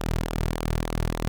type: tone with flanger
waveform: sawtooth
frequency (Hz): 40.44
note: E1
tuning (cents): -32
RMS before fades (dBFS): -27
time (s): 0-1.28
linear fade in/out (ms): 0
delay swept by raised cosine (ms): 0.4 to 4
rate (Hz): 3.4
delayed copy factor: -0.6
effects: none